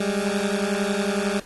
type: beating tone pair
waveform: 20% pulse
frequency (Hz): 196 / 207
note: G3 / G#3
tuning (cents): 0 / -5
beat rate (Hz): 11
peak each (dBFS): -20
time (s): 0-1.4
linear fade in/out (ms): 5
effects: pink hiss -48 dBFS RMS until 1.45 s + AAC 32 kbps